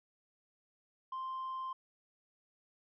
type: tone with tanh clipping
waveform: triangle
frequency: 1046.5 Hz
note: C6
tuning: in tune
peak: -38 dBFS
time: 1.12-1.73 s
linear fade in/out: 5 ms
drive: 6 dB
effects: none